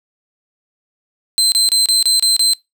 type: tone bursts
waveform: 30% pulse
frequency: 4100 Hz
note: C8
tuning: 36 cents flat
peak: -8 dBFS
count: 7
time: 1.38-2.534 s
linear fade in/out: 0 ms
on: 140 ms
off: 29 ms
effects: noise-tail reverb RT60 0.2 s tail -24 dB re dry